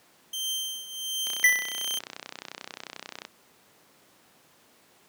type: tone with tremolo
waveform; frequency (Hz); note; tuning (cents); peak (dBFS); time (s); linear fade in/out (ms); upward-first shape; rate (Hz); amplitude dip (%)
sawtooth; 3136; G7; 0; -24; 0.33-1.99; 5; triangle; 1.4; 80
type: click train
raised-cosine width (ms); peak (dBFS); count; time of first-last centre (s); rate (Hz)
0.2; -19; 63; 1.27-3.251; 31.3
type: tone with exponential decay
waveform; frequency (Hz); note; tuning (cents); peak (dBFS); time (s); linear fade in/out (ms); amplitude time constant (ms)
square; 1986; B6; +9; -14; 1.44-1.85; 2; 88
effects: pink hiss -59 dBFS RMS until 5.08 s + high-pass 200 Hz 12 dB/octave